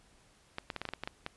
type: clicks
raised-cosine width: 0.3 ms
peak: -20 dBFS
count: 10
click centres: 0.584 / 0.702 / 0.763 / 0.816 / 0.853 / 0.889 / 0.936 / 1.036 / 1.075 / 1.264 s
effects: pink hiss -64 dBFS RMS until 1.36 s + resampled to 24000 Hz